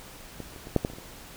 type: clicks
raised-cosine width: 2 ms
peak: -23 / -30 / -27 / -7 / -13 / -28 / -30 / -29 dBFS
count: 8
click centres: 0.403 / 0.562 / 0.671 / 0.763 / 0.849 / 0.9 / 0.935 / 0.985 s
effects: pink hiss -46 dBFS RMS until 1.36 s